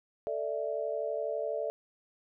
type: chord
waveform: sine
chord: A suspended fourth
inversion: none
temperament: equal with one note detuned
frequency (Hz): 443.1 / 587.3 / 659.3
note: A4 / D5 / E5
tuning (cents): +12 / 0 / 0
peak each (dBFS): -36 / -34 / -36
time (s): 0.27-1.7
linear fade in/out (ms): 0
effects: none